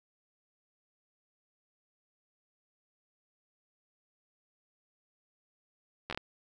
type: slowing click train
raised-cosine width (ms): 0.3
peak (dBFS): -20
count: 5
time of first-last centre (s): 6.1-6.175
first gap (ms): 11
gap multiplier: 1.37
effects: none